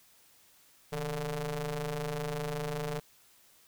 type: ring-modulated tone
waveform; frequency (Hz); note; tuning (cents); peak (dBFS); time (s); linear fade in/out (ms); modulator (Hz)
sawtooth; 144.7; D3; -25; -26; 0.92-3; 10; 302
effects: white hiss -62 dBFS RMS until 3.67 s